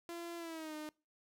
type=tone with pitch glide; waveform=sawtooth; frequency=340.9 to 305.5 Hz; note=F4 to D#4; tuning=-42 to -32 cents; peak=-39 dBFS; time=0.09-0.89 s; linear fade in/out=0 ms; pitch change=-190 cents; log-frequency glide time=0.37-0.75 s; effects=noise-tail reverb RT60 0.3 s tail -24 dB re dry